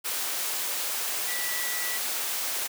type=tone in noise; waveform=sine; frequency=1957 Hz; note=B6; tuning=16 cents flat; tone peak=-34 dBFS; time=1.27-1.99 s; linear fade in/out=20 ms; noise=white; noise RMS=-30 dBFS; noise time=0.04-2.68 s; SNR=-7 dB; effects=high-pass 400 Hz 12 dB/octave